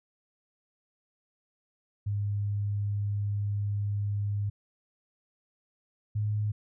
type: tone pair in turn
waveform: sine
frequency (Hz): 102.2 / 105.32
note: G#2 / G#2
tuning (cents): -27 / +25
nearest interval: minor second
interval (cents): 52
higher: second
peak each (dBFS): -27 / -26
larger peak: second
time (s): 2.06-4.5 / 6.15-6.52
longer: first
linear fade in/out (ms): 10
effects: none